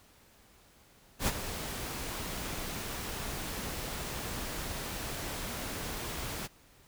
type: noise with ADSR envelope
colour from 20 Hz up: pink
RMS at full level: -28 dBFS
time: 1.19-6.48 s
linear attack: 82 ms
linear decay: 41 ms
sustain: -10 dB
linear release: 27 ms
effects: pink hiss -61 dBFS RMS until 6.87 s